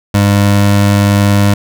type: tone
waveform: 25% pulse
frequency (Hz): 101.2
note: G#2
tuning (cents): -44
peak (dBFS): -3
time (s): 0.14-1.54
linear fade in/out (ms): 5
effects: none